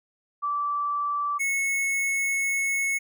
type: tone pair in turn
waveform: sine / square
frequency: 1162 / 2194 Hz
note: D6 / C#7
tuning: -19 / -18 cents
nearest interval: major seventh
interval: 1101 cents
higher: second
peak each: -24 dBFS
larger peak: neither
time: 0.42-1.39 / 1.39-2.99 s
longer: second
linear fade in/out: 20 ms
effects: none